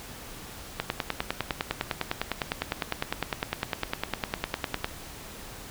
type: click train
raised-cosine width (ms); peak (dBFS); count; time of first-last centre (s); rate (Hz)
0.3; -10; 41; 0.8-4.844; 9.89
effects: pink hiss -43 dBFS RMS until 5.7 s